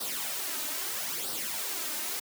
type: noise with flanger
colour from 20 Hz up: white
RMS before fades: -34 dBFS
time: 0-2.2 s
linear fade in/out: 10 ms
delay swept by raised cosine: 0.21 to 3.31 ms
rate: 0.77 Hz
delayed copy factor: +0.6
effects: high-pass 200 Hz 12 dB/octave